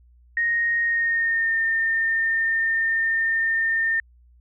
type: tone with pitch glide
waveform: sine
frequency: 1864.7 to 1813.7 Hz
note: A#6 to A#6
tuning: 0 to -48 cents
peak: -19 dBFS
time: 0.37-4 s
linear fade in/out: 2 ms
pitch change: -48 cents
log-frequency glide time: 0.83-1.59 s
effects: added 60 Hz sine -51 dBFS peak until 4.4 s